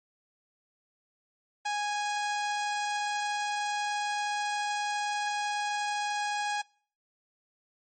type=tone; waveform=sawtooth; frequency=828 Hz; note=G#5; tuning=5 cents flat; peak=-25 dBFS; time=1.65-6.62 s; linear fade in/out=10 ms; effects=noise-tail reverb RT60 0.5 s tail -25 dB re dry + MP3 32 kbps